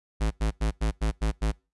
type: tone bursts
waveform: square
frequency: 54 Hz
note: A1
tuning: 32 cents flat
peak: -23 dBFS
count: 7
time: 0.2-1.522 s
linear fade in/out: 20 ms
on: 110 ms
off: 92 ms
effects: noise-tail reverb RT60 0.3 s tail -25 dB re dry + resampled to 24000 Hz